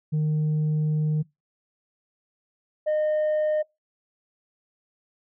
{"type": "tone pair in turn", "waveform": "sine", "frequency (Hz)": [153.4, 612.3], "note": ["D#3", "D#5"], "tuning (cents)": [-24, -28], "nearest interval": "2 octaves", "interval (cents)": 2396, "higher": "second", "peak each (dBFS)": -18, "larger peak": "neither", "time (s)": [[0.12, 1.23], [2.86, 3.63]], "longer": "first", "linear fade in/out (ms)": 20, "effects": ["noise-tail reverb RT60 0.2 s tail -23 dB re dry", "tanh soft clip ceiling -20 dBFS"]}